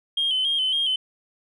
sine tone with vibrato, 3136 Hz, G7, in tune, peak -19 dBFS, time 0.17-0.96 s, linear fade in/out 5 ms, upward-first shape square, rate 3.6 Hz, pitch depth 50 cents each way, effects tanh soft clip ceiling -16 dBFS

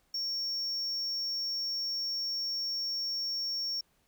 triangle tone, 5500 Hz, F8, 27 cents flat, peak -30 dBFS, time 0.14-3.81 s, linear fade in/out 5 ms, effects pink hiss -71 dBFS RMS until 4.07 s

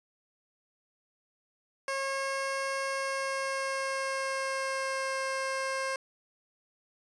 15% pulse tone with pitch glide, 542 to 533 Hz, C#5 to C5, -39 to +32 cents, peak -24 dBFS, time 1.88-5.96 s, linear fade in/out 2 ms, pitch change -29 cents, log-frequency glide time 2.82-5.2 s, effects resampled to 22050 Hz

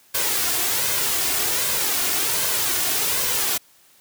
white noise with flanger, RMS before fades -22 dBFS, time 0.14-3.58 s, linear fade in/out 10 ms, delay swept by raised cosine 1.9 to 2.84 ms, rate 1.3 Hz, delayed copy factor +0.5, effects white hiss -55 dBFS RMS until 4 s + high-pass 80 Hz 12 dB/octave

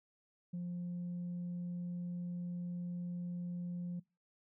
sine tone, 175.9 Hz, F3, 13 cents sharp, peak -36 dBFS, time 0.53-4 s, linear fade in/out 10 ms, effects noise-tail reverb RT60 0.3 s tail -26 dB re dry + tanh soft clip ceiling -36 dBFS

